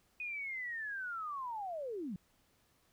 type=linear sweep; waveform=sine; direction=down; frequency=2499 to 164.81 Hz; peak=-38 dBFS; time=0.2-2.16 s; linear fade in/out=2 ms; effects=pink hiss -72 dBFS RMS until 2.92 s